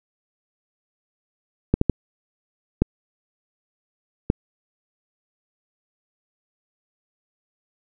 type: clicks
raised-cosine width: 3 ms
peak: -3 dBFS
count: 5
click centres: 1.74 / 1.814 / 1.897 / 2.82 / 4.301 s
effects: none